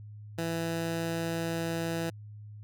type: tone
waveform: 15% pulse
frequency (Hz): 165.9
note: E3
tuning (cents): +11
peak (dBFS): -24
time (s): 0.38-2.1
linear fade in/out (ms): 5
effects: added 105 Hz sine -43 dBFS peak until 2.63 s